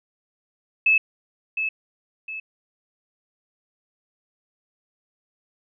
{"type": "tone with echo", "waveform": "sine", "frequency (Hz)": 2604, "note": "E7", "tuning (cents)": -22, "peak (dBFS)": -14, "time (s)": [0.86, 0.98], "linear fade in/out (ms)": 5, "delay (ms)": 710, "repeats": 2, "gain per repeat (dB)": -8, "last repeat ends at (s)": 2.4, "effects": []}